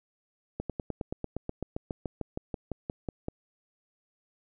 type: slowing click train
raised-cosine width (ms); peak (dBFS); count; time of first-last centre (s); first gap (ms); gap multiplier
2; -19; 20; 0.6-3.284; 97; 1.04
effects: none